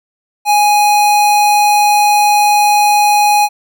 square tone, 830.6 Hz, G#5, in tune, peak -8 dBFS, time 0.45-3.49 s, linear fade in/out 50 ms, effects none

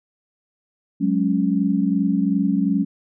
sine chord, F# suspended second, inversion none, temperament equal, 185 / 207.7 / 277.2 Hz, F#3 / G#3 / C#4, 0 / 0 / 0 cents, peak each -21 dBFS, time 1-2.85 s, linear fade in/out 20 ms, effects none

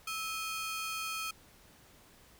sawtooth ring-modulated tone, 1896 Hz, A#6, 29 cents sharp, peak -29 dBFS, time 0.07-1.31 s, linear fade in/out 5 ms, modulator 589 Hz, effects pink hiss -60 dBFS RMS until 2.39 s

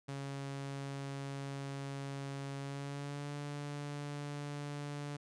sawtooth tone with pitch glide, 138.59 to 144.81 Hz, C#3 to D3, 0 to -24 cents, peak -36 dBFS, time 0.08-5.17 s, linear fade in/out 10 ms, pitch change +76 cents, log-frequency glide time 2.58-3.33 s, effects resampled to 22050 Hz

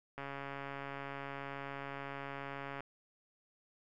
click train, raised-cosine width 0.5 ms, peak -28 dBFS, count 366, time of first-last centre 0.18-2.806 s, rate 139 Hz, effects none

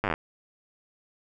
slowing click train, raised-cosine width 0.5 ms, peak -11 dBFS, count 10, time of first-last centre 0.04-0.139 s, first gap 9 ms, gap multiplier 1.05, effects none

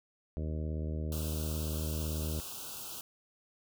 harmonic tone, 77.78 Hz, D#2, in tune, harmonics 1 / 2 / 3 / 4 / 5 / 6 / 7 / 8, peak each -34 / -40 / -44 / -46 / -48 / -50 / -51 / -52 dBFS, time 0.37-2.4 s, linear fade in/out 0 ms
white band-stop noise, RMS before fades -43 dBFS, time 1.12-3.01 s, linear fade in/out 2 ms, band 1500 to 2600 Hz, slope 96 dB/octave
effects none

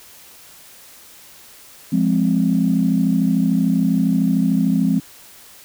sine chord, F minor, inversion none, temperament equal, 174.61 / 207.7 / 261.6 Hz, F3 / Ab3 / C4, 0 / 0 / 0 cents, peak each -18 dBFS, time 1.92-5 s, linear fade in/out 10 ms, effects tanh soft clip ceiling -5 dBFS + white hiss -44 dBFS RMS until 5.64 s

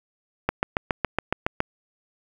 click train, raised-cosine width 0.5 ms, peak -6 dBFS, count 9, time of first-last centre 0.49-1.604 s, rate 7.18 Hz, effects 7-bit

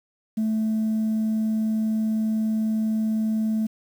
sine tone, 219 Hz, A3, 8 cents flat, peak -19 dBFS, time 0.37-3.67 s, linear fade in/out 10 ms, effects tanh soft clip ceiling -18 dBFS + 8-bit

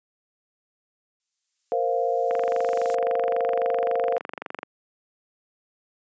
violet noise with exponential growth, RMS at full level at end -33 dBFS, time 1.2-2.95 s, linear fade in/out 0 ms, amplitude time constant 380 ms
sine chord, Bb suspended second, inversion none, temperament equal, 466.2 / 523.3 / 698.5 Hz, Bb4 / C5 / F5, 0 / 0 / 0 cents, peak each -25 dBFS, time 1.72-4.18 s, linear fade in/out 0 ms
click train, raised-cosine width 0.5 ms, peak -16 dBFS, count 56, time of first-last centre 2.31-4.631 s, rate 23.7 Hz
effects high-pass 300 Hz 12 dB/octave + resampled to 16000 Hz

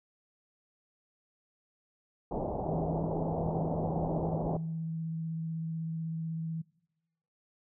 white low-pass noise, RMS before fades -34 dBFS, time 2.31-4.57 s, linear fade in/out 5 ms, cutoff 810 Hz, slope 48 dB/octave
sine tone with vibrato, 162.3 Hz, E3, 27 cents flat, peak -33 dBFS, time 2.68-6.62 s, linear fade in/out 10 ms, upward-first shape square, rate 16 Hz, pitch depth 11 cents each way
effects noise-tail reverb RT60 1.0 s tail -23 dB re dry

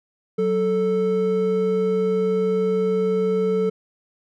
triangle tone pair together, 186.28 / 440 Hz, F#3 / A4, +12 / 0 cents, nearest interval octave + minor third, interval 1488 cents, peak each -22 / -17 dBFS, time 0.38-3.7 s, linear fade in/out 10 ms, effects none

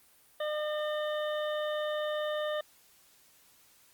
harmonic tone, 605 Hz, D#5, 49 cents flat, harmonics 1 / 2 / 3 / 5 / 6, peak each -31 / -40 / -41 / -46 / -45 dBFS, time 0.4-2.61 s, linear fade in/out 5 ms, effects white hiss -62 dBFS RMS until 3.93 s + Opus 32 kbps

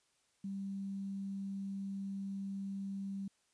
sine tone with quantisation, 196 Hz, G3, in tune, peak -38 dBFS, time 0.44-3.28 s, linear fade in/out 5 ms, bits 11, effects white hiss -75 dBFS RMS until 3.53 s + resampled to 22050 Hz

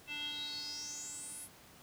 square tone with band-pass filter sweep, 293.9 Hz, D4, 1 cent sharp, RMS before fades -43 dBFS, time 0.07-1.49 s, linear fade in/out 50 ms, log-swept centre 2700 to 11000 Hz, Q 8.5, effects pink hiss -58 dBFS RMS until 1.82 s + high-pass 80 Hz 12 dB/octave

